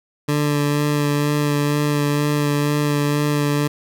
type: tone with vibrato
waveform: 20% pulse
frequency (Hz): 146.5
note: D3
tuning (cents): -4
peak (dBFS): -12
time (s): 0.28-3.68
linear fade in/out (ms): 10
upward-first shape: sine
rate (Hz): 2.1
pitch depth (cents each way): 15
effects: none